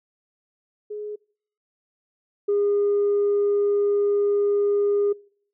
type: tone pair in turn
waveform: sine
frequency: 419.3 / 407.6 Hz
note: G#4 / G#4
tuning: +17 / -32 cents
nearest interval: unison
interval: 49 cents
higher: first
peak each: -29 / -17 dBFS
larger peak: second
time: 0.9-1.16 / 2.48-5.13 s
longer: second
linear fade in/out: 10 ms
effects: noise-tail reverb RT60 0.6 s tail -26 dB re dry + tanh soft clip ceiling -15 dBFS